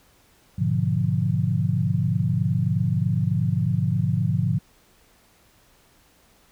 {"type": "chord", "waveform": "sine", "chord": "G# diminished seventh", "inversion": "none", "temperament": "equal", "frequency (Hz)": [103.83, 123.47, 146.83, 174.61], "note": ["G#2", "B2", "D3", "F3"], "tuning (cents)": [0, 0, 0, 0], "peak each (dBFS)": -25, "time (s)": [0.58, 4.59], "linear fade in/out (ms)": 10, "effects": ["pink hiss -58 dBFS RMS until 6.51 s"]}